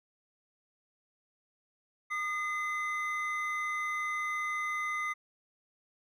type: tone pair together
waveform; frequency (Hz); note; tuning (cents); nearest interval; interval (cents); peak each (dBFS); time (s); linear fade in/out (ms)
triangle; 1220.4 / 2046; D#6 / C7; -34 / -39; major sixth; 895; -33 / -32; 2.1-5.14; 20
effects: none